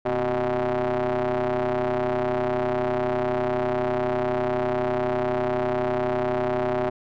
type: ring-modulated tone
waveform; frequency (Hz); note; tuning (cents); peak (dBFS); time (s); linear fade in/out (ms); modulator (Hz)
sawtooth; 120; B2; -49; -15; 0.05-6.9; 10; 496
effects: low-pass 2000 Hz 12 dB/octave